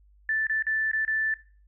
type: tone with dropouts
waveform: sine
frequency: 1760 Hz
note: A6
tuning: in tune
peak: -23 dBFS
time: 0.29-1.34 s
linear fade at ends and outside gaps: 2 ms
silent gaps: 0.469-0.496 / 0.624-0.667 / 0.915-0.932 / 1.05-1.078 s
effects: noise-tail reverb RT60 0.4 s tail -19 dB re dry + added 50 Hz sine -55 dBFS peak until 1.67 s